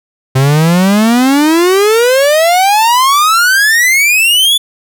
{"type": "exponential sweep", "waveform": "45% pulse", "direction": "up", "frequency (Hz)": [129.1, 3503], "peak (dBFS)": -6, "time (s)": [0.35, 4.58], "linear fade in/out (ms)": 10, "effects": []}